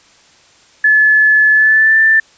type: tone with pitch glide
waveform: sine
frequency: 1723 to 1773.5 Hz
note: A6 to A6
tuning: -37 to +13 cents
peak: -6 dBFS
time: 0.84-2.2 s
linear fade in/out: 5 ms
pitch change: +50 cents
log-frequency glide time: 1.53-1.98 s
effects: white hiss -47 dBFS RMS until 2.37 s + resampled to 16000 Hz

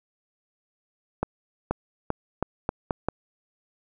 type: accelerating click train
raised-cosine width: 1 ms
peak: -10 dBFS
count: 7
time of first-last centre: 1.23-3.086 s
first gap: 480 ms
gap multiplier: 0.82
effects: none

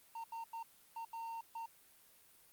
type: tone bursts at uneven times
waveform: triangle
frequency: 914 Hz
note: A#5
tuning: 34 cents flat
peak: -40 dBFS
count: 6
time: 0.15-0.24 / 0.32-0.44 / 0.53-0.63 / 0.96-1.05 / 1.13-1.41 / 1.55-1.66 s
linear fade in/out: 5 ms
effects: white hiss -65 dBFS RMS until 2.52 s + Opus 32 kbps

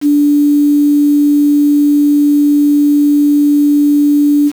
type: tone with quantisation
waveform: sine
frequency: 291.2 Hz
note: D4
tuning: 15 cents flat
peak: -6 dBFS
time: 0.01-4.52 s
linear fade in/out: 50 ms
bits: 5
effects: none

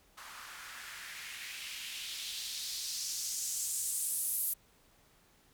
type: noise with band-pass filter sweep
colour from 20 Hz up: blue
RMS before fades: -39 dBFS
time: 0.17-4.54 s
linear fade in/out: 10 ms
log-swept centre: 1100 to 12000 Hz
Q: 2.1
effects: pink hiss -66 dBFS RMS until 5.53 s

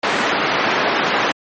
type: band-pass noise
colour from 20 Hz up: white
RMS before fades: -18 dBFS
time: 0.03-1.32 s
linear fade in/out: 5 ms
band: 220 to 1800 Hz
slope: 12 dB/octave
effects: MP3 32 kbps

